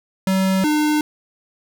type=tone pair in turn; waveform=square; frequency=190.2 / 301.9 Hz; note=F#3 / D4; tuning=+48 / +48 cents; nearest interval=minor sixth; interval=800 cents; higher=second; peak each=-16 dBFS; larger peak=neither; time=0.27-0.64 / 0.64-1.01 s; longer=neither; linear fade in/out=2 ms; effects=none